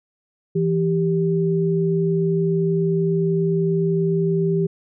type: tone pair together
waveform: sine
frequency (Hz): 165.78 / 392.6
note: E3 / G4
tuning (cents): +10 / +3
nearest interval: octave + minor third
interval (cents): 1493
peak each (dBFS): -19 / -20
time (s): 0.55-4.67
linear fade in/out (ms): 10
effects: none